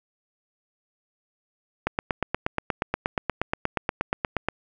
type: click train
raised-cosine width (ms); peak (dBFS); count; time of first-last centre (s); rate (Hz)
0.5; -8; 23; 1.87-4.486; 8.41
effects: none